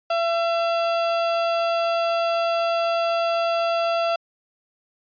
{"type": "tone", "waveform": "35% pulse", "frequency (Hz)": 674, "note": "E5", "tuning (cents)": 38, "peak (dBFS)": -18, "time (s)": [0.1, 4.16], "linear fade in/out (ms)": 5, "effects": ["resampled to 11025 Hz"]}